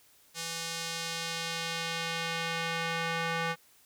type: tone with band-pass filter sweep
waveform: square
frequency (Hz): 165.9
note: E3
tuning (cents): +11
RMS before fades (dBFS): -34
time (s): 0.34-3.56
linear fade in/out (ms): 50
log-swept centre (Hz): 6300 to 1700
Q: 0.88
effects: white hiss -62 dBFS RMS until 3.85 s